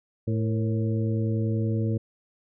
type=harmonic tone with a mistuned harmonic; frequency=110 Hz; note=A2; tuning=in tune; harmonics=1 / 2 / 3 / 4 / 5; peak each=-24 / -30 / -33 / -35 / -40 dBFS; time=0.27-1.98 s; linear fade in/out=10 ms; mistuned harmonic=4; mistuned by=+73 cents; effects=none